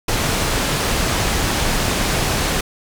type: low-pass noise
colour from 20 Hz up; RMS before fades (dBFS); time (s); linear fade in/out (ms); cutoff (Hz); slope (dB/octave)
pink; -19; 0.08-2.61; 5; 9800; 12
effects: none